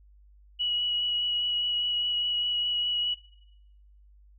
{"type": "tone with vibrato", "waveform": "sine", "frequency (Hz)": 2923, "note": "F#7", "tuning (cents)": -22, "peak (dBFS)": -25, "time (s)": [0.59, 3.15], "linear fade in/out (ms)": 20, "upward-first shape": "sine", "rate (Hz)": 4.9, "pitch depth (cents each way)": 11, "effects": ["noise-tail reverb RT60 1.0 s tail -23 dB re dry", "added 50 Hz sine -53 dBFS peak until 4.38 s"]}